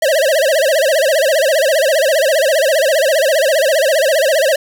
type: tone with vibrato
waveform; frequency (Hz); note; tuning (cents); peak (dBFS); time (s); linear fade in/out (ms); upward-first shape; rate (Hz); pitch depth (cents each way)
square; 587.3; D5; 0; -11; 0.02-4.56; 5; sine; 15; 200
effects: 7-bit